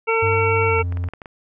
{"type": "harmonic tone", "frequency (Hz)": 451.7, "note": "A4", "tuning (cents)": 45, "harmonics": [1, 2, 3, 5, 6], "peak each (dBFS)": [-19, -24, -24, -23, -27], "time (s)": [0.07, 0.83], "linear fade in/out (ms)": 20}
{"type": "tone with pitch glide", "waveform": "triangle", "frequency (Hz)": [98.8, 88.02], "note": ["G2", "F2"], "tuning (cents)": [14, 14], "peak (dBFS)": -19, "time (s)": [0.22, 1.09], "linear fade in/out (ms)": 10, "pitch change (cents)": -200, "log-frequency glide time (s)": [0.67, 0.76]}
{"type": "clicks", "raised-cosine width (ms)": 0.5, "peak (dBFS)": -21, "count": 8, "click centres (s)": [0.789, 0.924, 0.972, 1.04, 1.087, 1.136, 1.218, 1.258]}
{"effects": []}